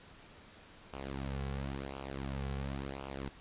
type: tone with flanger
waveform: sawtooth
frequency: 68 Hz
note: C#2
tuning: 33 cents flat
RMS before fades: -40 dBFS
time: 0.93-3.29 s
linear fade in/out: 0 ms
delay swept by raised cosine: 0.51 to 3.31 ms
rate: 0.95 Hz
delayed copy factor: -0.8
effects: pink hiss -56 dBFS RMS until 3.4 s + resampled to 8000 Hz